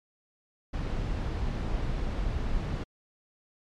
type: noise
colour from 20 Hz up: brown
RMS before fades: -30 dBFS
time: 0.73-2.84 s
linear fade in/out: 10 ms
effects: low-pass 5000 Hz 12 dB/octave + MP3 96 kbps